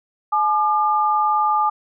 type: tone pair together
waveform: sine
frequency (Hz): 852.1 / 1203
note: G#5 / D6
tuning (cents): +44 / +41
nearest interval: tritone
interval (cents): 597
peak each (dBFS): -18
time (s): 0.32-1.7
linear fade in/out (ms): 10
effects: none